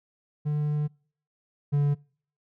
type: tone pair in turn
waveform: triangle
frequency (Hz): 149 / 144.17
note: D3 / D3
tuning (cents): +25 / -32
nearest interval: minor second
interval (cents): 57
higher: first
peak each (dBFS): -22 / -18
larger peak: second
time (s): 0.45-0.88 / 1.72-1.95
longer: first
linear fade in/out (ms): 20
effects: noise-tail reverb RT60 0.5 s tail -26 dB re dry